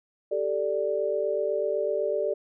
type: chord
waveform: sine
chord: G suspended second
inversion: none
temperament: equal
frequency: 392 / 440 / 587.3 Hz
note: G4 / A4 / D5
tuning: 0 / 0 / 0 cents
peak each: -30 / -29 / -27 dBFS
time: 0.31-2.34 s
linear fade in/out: 10 ms
effects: none